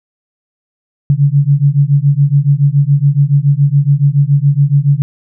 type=beating tone pair; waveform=sine; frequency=138.59 / 145.69 Hz; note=C#3 / D3; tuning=0 / -14 cents; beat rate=7.1 Hz; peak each=-10 dBFS; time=1.1-5.02 s; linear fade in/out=0 ms; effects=none